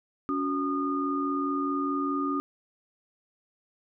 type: tone cluster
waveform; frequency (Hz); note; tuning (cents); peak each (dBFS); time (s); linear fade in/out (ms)
sine; 281.9 / 366.7 / 1224; C#4 / F#4 / D#6; +29 / -15 / -29; -28 / -35 / -30; 0.29-2.4; 0
effects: none